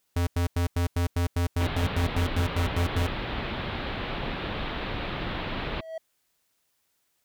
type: tone bursts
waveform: square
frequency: 87 Hz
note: F2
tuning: 6 cents flat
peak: -23 dBFS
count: 15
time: 0.16-3.07 s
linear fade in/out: 5 ms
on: 110 ms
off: 90 ms
type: low-pass noise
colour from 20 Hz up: pink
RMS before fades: -32 dBFS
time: 1.6-5.81 s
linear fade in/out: 10 ms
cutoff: 3900 Hz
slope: 48 dB/octave
type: tone with exponential growth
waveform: triangle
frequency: 647 Hz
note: E5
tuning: 32 cents flat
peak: -28 dBFS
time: 5.52-5.98 s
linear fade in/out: 5 ms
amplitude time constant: 100 ms
effects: white hiss -73 dBFS RMS until 7.24 s